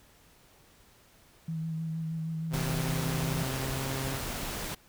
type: tone with vibrato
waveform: sine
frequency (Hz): 161.2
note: E3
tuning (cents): -38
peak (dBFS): -31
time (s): 1.48-3.43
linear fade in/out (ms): 5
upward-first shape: sine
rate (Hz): 6.4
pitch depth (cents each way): 22
type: tone with pitch glide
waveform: sawtooth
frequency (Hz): 130 to 134.04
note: C3 to C3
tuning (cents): -11 to +42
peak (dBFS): -29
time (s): 2.5-4.21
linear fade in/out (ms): 50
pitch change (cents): +53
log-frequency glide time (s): 3.15-3.9
type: noise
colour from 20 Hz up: pink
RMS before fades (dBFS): -36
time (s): 2.53-4.75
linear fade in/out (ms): 10
effects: pink hiss -60 dBFS RMS until 4.88 s